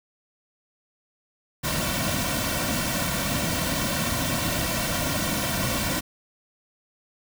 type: noise with comb filter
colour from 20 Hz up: pink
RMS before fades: -26 dBFS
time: 1.63-6.01 s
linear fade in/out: 20 ms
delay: 2.4 ms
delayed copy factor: -0.8
effects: none